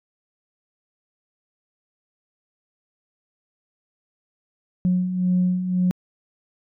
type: beating tone pair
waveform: sine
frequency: 180 / 181.9 Hz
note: F#3 / F#3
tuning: -47 / -29 cents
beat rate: 1.9 Hz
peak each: -25 / -18 dBFS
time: 4.85-5.91 s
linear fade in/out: 0 ms
effects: tanh soft clip ceiling -12 dBFS